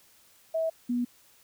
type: tone pair in turn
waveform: sine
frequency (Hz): 648 / 243.2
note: E5 / B3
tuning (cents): -30 / -26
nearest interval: octave + perfect fourth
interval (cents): 1696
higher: first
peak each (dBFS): -25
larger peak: neither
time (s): 0.54-0.7 / 0.89-1.05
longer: neither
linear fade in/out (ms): 10
effects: white hiss -60 dBFS RMS until 1.43 s